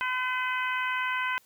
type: harmonic tone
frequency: 508 Hz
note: B4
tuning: 49 cents sharp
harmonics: 2 / 3 / 4 / 5 / 6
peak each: -31 / -31 / -34 / -35 / -41 dBFS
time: 0.01-1.38 s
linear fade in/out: 0 ms
effects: white hiss -62 dBFS RMS until 1.45 s